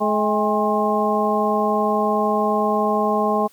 harmonic tone with a mistuned harmonic, 212.8 Hz, G#3, 42 cents sharp, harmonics 1 / 2 / 3 / 4 / 5, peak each -23 / -23 / -23 / -23 / -23 dBFS, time 0-3.48 s, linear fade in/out 20 ms, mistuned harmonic 4, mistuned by -74 cents, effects white hiss -54 dBFS RMS until 3.52 s

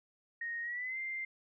sine tone with pitch glide, 1864.7 to 2093 Hz, A#6 to C7, 0 to 0 cents, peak -36 dBFS, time 0.41-1.25 s, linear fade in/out 5 ms, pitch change +200 cents, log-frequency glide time 0.62-0.98 s, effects none

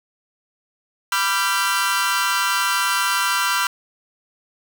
sawtooth chord, G dominant seventh, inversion first, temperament equal with one note detuned, 987.8 / 1174.7 / 1372.1 / 1568 Hz, B5 / D6 / F6 / G6, 0 / 0 / -31 / 0 cents, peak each -20 / -23 / -18 / -21 dBFS, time 1.12-3.67 s, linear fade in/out 2 ms, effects 8-bit

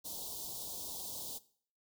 white band-stop noise, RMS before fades -43 dBFS, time 0.04-1.39 s, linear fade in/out 20 ms, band 970 to 3400 Hz, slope 48 dB/octave, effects noise-tail reverb RT60 0.5 s tail -18 dB re dry

